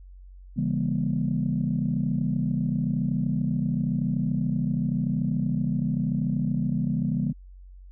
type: chord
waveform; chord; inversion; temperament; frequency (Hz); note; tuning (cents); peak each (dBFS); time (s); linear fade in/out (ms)
sine; C# diminished seventh; none; just; 138.59 / 166.31 / 199.57 / 239.5; C#3 / E3 / G3 / Bb3; 0 / +16 / +31 / +47; -28; 0.56-7.33; 20
effects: tanh soft clip ceiling -14 dBFS + added 46 Hz sine -43 dBFS peak until 7.91 s